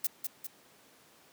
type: noise with echo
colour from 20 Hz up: violet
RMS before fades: -29 dBFS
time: 0.04-0.07 s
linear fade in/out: 5 ms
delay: 200 ms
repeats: 2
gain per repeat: -5 dB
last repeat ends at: 0.47 s
effects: pink hiss -60 dBFS RMS until 1.32 s + high-pass 200 Hz 12 dB/octave